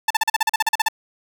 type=tone bursts; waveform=sawtooth; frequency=882 Hz; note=A5; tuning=4 cents sharp; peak=-11 dBFS; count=13; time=0.08-0.885 s; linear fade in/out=5 ms; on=25 ms; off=40 ms; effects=none